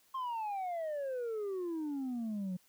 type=exponential sweep; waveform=sine; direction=down; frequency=1074 to 177.8 Hz; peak=-32 dBFS; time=0.14-2.57 s; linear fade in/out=10 ms; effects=tanh soft clip ceiling -34 dBFS + white hiss -68 dBFS RMS until 2.68 s